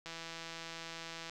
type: click train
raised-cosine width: 0.2 ms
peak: -27 dBFS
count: 205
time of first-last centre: 0.06-1.296 s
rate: 165 Hz
effects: none